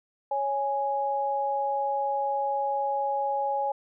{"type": "tone pair together", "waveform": "sine", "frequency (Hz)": [554.8, 830.6], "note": ["C#5", "G#5"], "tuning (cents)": [1, 0], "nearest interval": "perfect fifth", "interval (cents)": 699, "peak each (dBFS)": [-30, -26], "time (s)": [0.31, 3.72], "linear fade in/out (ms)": 5, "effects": []}